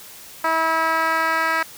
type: tone with band-pass filter sweep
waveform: 10% pulse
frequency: 323.7 Hz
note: E4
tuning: 31 cents flat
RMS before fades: -20 dBFS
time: 0.44-1.63 s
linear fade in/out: 5 ms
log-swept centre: 1100 to 1700 Hz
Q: 1.2
effects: white hiss -41 dBFS RMS until 1.77 s